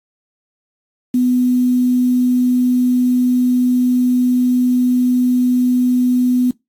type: tone with quantisation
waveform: sine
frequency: 249.2 Hz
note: B3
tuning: 16 cents sharp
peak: -11 dBFS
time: 1.14-6.51 s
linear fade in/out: 5 ms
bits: 6
effects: noise-tail reverb RT60 0.2 s tail -23 dB re dry + AAC 64 kbps